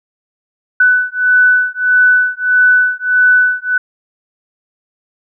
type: beating tone pair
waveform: sine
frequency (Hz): 1494 / 1495.6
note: F#6 / F#6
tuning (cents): +16 / +18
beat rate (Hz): 1.6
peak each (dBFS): -11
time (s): 0.8-3.78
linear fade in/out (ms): 5
effects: none